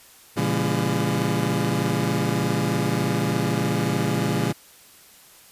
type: chord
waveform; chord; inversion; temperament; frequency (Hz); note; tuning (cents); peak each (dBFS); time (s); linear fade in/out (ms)
25% pulse; A# diminished seventh; none; just; 116.54 / 139.85 / 167.82 / 201.4; A#2 / C#3 / E3 / G3; 0 / +16 / +31 / +47; -23; 0.36-4.53; 20
effects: white hiss -50 dBFS RMS until 5.51 s + resampled to 32000 Hz